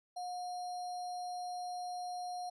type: tone with sample-and-hold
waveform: sine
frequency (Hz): 720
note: F#5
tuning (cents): -47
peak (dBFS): -38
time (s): 0.16-2.5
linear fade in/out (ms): 10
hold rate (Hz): 4900
effects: resampled to 22050 Hz